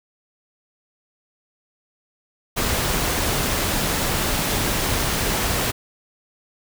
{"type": "noise", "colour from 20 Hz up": "pink", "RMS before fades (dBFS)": -22, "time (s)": [2.56, 5.72], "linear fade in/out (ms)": 20, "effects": []}